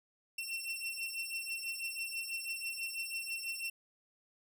sawtooth beating tone pair, 2705 / 2711.1 Hz, E7 / E7, +44 / +48 cents, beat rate 6.1 Hz, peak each -38 / -37 dBFS, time 0.38-3.7 s, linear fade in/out 5 ms, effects none

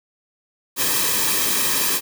white noise with comb filter, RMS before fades -20 dBFS, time 0.76-2.01 s, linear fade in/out 50 ms, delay 1.4 ms, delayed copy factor -0.65, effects none

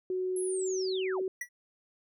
sine tone with pitch glide, 370 to 376.5 Hz, F#4 to F#4, 0 to +30 cents, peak -29 dBFS, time 0.1-1.28 s, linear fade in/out 2 ms, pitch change +30 cents, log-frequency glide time 0.41-0.55 s
sine linear sweep, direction down, 11175 to 246.9 Hz, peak -37 dBFS, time 0.36-1.22 s, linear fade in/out 5 ms
square tone with exponential decay, 1948 Hz, B6, 24 cents flat, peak -31 dBFS, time 1.41-1.49 s, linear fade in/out 5 ms, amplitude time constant 17 ms
effects none

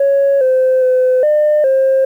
sine tone with pitch steps, 555 / 517 / 510 / 602 / 532 Hz, C#5 / C5 / C5 / D5 / C5, +2 / -21 / -44 / +43 / +29 cents, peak -7 dBFS, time 0-2.05 s, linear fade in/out 5 ms, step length 410 ms, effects tanh soft clip ceiling -6 dBFS + 8-bit

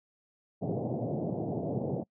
pink band-pass noise, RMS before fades -33 dBFS, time 0.61-2.04 s, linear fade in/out 20 ms, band 110 to 710 Hz, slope 48 dB/octave, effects noise-tail reverb RT60 0.1 s tail -26 dB re dry

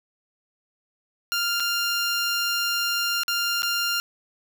15% pulse tone with dropouts, 1396.9 Hz, F6, in tune, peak -16 dBFS, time 1.32-4 s, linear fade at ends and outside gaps 0 ms, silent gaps 1.599-1.603 / 3.234-3.281 / 3.621-3.631 s, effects 9-bit

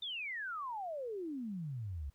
sine exponential sweep, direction down, 3632 to 65.41 Hz, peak -38 dBFS, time 0.02-2.1 s, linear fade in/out 5 ms, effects pink hiss -75 dBFS RMS until 2.14 s

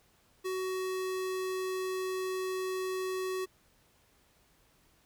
square tone, 374 Hz, F#4, 19 cents sharp, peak -33 dBFS, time 0.44-3.46 s, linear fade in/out 20 ms, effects pink hiss -67 dBFS RMS until 5.05 s

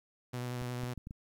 sawtooth tone with vibrato, 123.47 Hz, B2, in tune, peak -32 dBFS, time 0.33-0.94 s, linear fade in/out 10 ms, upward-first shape sine, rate 11 Hz, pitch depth 18 cents each way
clicks, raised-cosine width 5 ms, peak -31 dBFS, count 5, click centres 0.618 / 0.835 / 0.977 / 1.071 / 1.109 s
effects 11-bit

